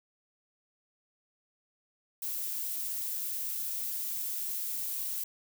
violet noise, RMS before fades -35 dBFS, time 2.22-5.24 s, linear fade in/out 5 ms, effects none

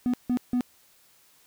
triangle tone bursts, 246.9 Hz, B3, in tune, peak -19 dBFS, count 3, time 0.06-0.608 s, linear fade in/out 0 ms, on 76 ms, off 160 ms, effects tanh soft clip ceiling -15 dBFS + white hiss -60 dBFS RMS until 1.46 s

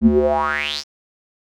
square tone with band-pass filter sweep, 73.42 Hz, D2, in tune, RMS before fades -17 dBFS, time 0.01-0.84 s, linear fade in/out 50 ms, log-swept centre 190 to 5700 Hz, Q 6.7, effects none

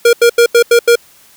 square tone bursts, 471.7 Hz, A#4, 20 cents sharp, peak -5 dBFS, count 6, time 0.05-0.956 s, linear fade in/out 5 ms, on 81 ms, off 84 ms, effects white hiss -45 dBFS RMS until 1.36 s

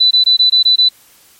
sine tone bursts, 3989 Hz, B7, 17 cents sharp, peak -6 dBFS, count 7, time 0-0.89 s, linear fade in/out 10 ms, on 110 ms, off 20 ms, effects white hiss -47 dBFS RMS until 1.39 s + MP3 64 kbps

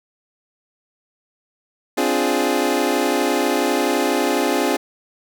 25% pulse chord, D half-diminished seventh, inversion third, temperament equal, 261.6 / 293.7 / 349.2 / 415.3 Hz, C4 / D4 / F4 / Ab4, 0 / 0 / 0 / 0 cents, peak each -19 dBFS, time 1.97-4.77 s, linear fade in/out 10 ms, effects none

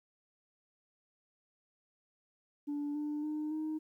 sine tone with pitch steps, 290.7 / 297.3 / 304.1 / 311 Hz, D4 / D4 / D#4 / D#4, -18 / +21 / -40 / -1 cents, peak -32 dBFS, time 2.67-3.79 s, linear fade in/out 20 ms, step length 280 ms, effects tanh soft clip ceiling -32 dBFS + 12-bit

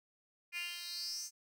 10% pulse tone with high-pass filter sweep, 348.4 Hz, F4, 4 cents flat, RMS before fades -42 dBFS, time 0.52-1.31 s, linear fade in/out 50 ms, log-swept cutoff 2400 to 6700 Hz, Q 7.3, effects none

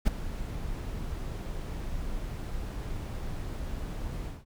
brown noise with ADSR envelope, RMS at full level -19 dBFS, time 0.05-4.45 s, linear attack 27 ms, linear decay 8 ms, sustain -16 dB, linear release 190 ms, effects none

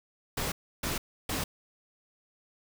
pink noise bursts, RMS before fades -32 dBFS, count 3, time 0.37-1.44 s, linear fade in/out 5 ms, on 150 ms, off 310 ms, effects none

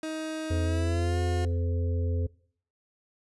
30% pulse tone with pitch glide, 314.9 to 357.6 Hz, D#4 to F4, +21 to +41 cents, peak -29 dBFS, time 0.03-1.45 s, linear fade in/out 2 ms, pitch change +220 cents, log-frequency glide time 0.64-1.19 s
harmonic tone, 86 Hz, F2, 26 cents flat, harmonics 1 / 3 / 5 / 6, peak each -25 / -39 / -39 / -41 dBFS, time 0.5-2.27 s, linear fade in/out 10 ms
effects noise-tail reverb RT60 0.6 s tail -23 dB re dry + resampled to 24000 Hz

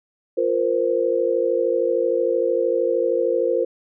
sine chord, F suspended fourth, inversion none, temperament equal with one note detuned, 349.2 / 466.2 / 519.3 Hz, F4 / Bb4 / C5, 0 / 0 / -13 cents, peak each -24 / -21 / -21 dBFS, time 0.37-3.65 s, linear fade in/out 10 ms, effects none

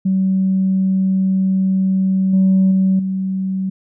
sine tone with level steps, 190 Hz, F#3, 46 cents sharp, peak -12 / -8 / -10 / -17 dBFS, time 0.05-3.7 s, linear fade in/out 10 ms, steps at 2.33 / 2.71 / 2.99 s, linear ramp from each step 5 ms, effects tanh soft clip ceiling -7 dBFS

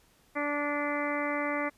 harmonic tone, 291.3 Hz, D4, 14 cents flat, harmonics 1 / 2 / 3 / 4 / 5 / 6 / 7 / 8, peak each -34 / -34 / -39 / -36 / -41 / -41 / -35 / -43 dBFS, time 0.35-1.7 s, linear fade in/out 20 ms, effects pink hiss -64 dBFS RMS until 1.77 s + resampled to 32000 Hz

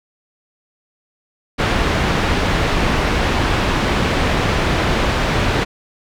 pink low-pass noise, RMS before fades -17 dBFS, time 1.58-5.65 s, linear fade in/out 20 ms, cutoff 3200 Hz, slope 12 dB/octave, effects none

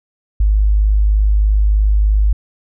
sine tone, 51.6 Hz, G#1, 10 cents flat, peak -9 dBFS, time 0.4-2.33 s, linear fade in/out 5 ms, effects none

